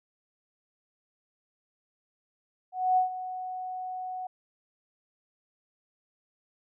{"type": "tone with ADSR envelope", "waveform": "sine", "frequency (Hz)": 740, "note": "F#5", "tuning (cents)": 0, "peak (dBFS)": -19, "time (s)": [2.72, 4.27], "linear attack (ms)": 250, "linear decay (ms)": 120, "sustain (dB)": -14, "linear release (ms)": 5, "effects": []}